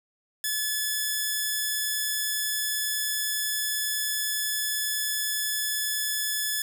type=tone; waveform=5% pulse; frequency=1721 Hz; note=A6; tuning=39 cents flat; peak=-15 dBFS; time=0.44-6.62 s; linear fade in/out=2 ms; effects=none